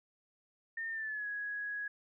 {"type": "tone with pitch glide", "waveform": "sine", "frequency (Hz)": [1818, 1667.1], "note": ["A#6", "G#6"], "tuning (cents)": [-44, 6], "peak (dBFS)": -36, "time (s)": [0.77, 1.88], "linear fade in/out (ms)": 5, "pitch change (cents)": -150, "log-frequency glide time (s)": [0.9, 1.27], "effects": []}